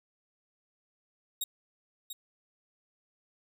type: tone with echo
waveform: 15% pulse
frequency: 3774 Hz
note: A#7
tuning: 21 cents sharp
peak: -23 dBFS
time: 1.41-1.44 s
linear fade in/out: 5 ms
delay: 690 ms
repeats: 1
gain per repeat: -8 dB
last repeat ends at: 2.13 s
effects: none